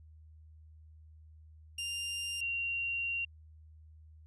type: tone pair in turn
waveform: sawtooth / sine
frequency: 2794 / 2760 Hz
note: F7 / F7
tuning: 0 / -21 cents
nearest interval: unison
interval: 21 cents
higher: first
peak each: -32 / -32 dBFS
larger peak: neither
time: 1.78-2.41 / 2.41-3.25 s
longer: second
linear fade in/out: 5 ms
effects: added 78 Hz sine -53 dBFS peak until 4.26 s + resampled to 24000 Hz